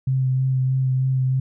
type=tone with vibrato; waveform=sine; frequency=130.81 Hz; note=C3; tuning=in tune; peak=-17 dBFS; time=0.07-1.4 s; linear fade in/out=5 ms; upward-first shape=sine; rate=3.2 Hz; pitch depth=16 cents each way; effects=none